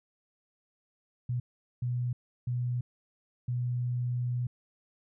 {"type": "tone bursts at uneven times", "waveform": "sine", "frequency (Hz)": 122.9, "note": "B2", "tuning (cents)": -8, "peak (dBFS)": -28, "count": 4, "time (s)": [[1.29, 1.4], [1.82, 2.13], [2.47, 2.81], [3.48, 4.47]], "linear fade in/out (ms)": 5, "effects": []}